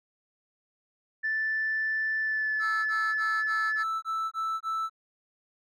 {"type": "tone with pitch glide", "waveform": "sine", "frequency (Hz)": [1760, 1732.8], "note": ["A6", "A6"], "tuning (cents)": [0, -27], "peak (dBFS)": -25, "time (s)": [1.23, 3.84], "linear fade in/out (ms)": 20, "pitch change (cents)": -27, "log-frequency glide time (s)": [2.2, 2.56]}
{"type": "tone bursts", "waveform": "triangle", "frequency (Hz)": 1318.5, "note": "E6", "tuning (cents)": 0, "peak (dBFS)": -25, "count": 8, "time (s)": [2.59, 4.897], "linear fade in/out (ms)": 50, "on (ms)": 270, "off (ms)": 21}
{"effects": ["tanh soft clip ceiling -21 dBFS"]}